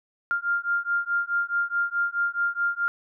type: beating tone pair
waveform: sine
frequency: 1396.9 / 1401.6 Hz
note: F6 / F6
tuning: 0 / +6 cents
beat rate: 4.7 Hz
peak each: -26 dBFS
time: 0.31-2.88 s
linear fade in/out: 0 ms
effects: none